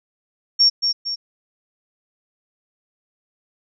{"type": "tone with echo", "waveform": "sine", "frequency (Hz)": 5510, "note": "F8", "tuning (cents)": -24, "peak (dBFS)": -10, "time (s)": [0.59, 0.7], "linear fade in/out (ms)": 20, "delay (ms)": 230, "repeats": 2, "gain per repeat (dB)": -6, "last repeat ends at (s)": 1.16, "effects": []}